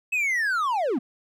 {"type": "linear sweep", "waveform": "triangle", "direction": "down", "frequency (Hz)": [2614, 210], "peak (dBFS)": -20, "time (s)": [0.12, 0.99], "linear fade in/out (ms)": 10, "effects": []}